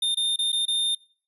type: tone with dropouts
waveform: square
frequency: 3628 Hz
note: A#7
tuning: 48 cents flat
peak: -22 dBFS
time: 0.02-0.95 s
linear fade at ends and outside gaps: 5 ms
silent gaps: 0.147-0.17 / 0.361-0.388 / 0.52-0.527 / 0.655-0.68 s
effects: noise-tail reverb RT60 0.5 s tail -24 dB re dry + resampled to 32000 Hz